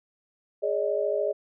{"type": "chord", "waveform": "sine", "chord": "Ab suspended fourth", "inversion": "none", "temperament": "equal with one note detuned", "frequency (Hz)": [415.3, 568.6, 622.3], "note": ["Ab4", "Db5", "Eb5"], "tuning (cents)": [0, 44, 0], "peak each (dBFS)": -28, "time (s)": [0.62, 1.33], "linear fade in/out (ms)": 20, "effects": []}